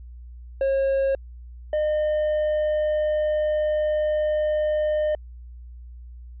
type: tone pair in turn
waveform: triangle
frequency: 542 / 608.4 Hz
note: C#5 / D#5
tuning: -39 / -39 cents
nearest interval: major second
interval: 200 cents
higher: second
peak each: -17 / -18 dBFS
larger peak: first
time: 0.61-1.15 / 1.73-5.15 s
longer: second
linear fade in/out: 2 ms
effects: added 60 Hz sine -38 dBFS peak until 6.4 s + resampled to 8000 Hz